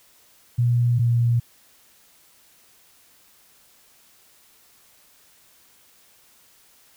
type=tone pair in turn; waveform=sine; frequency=120.4 / 118.61 Hz; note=B2 / A#2; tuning=-44 / +30 cents; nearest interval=unison; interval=26 cents; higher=first; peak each=-16 dBFS; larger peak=neither; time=0.58-0.99 / 0.99-1.4 s; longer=neither; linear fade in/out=10 ms; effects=white hiss -56 dBFS RMS until 6.96 s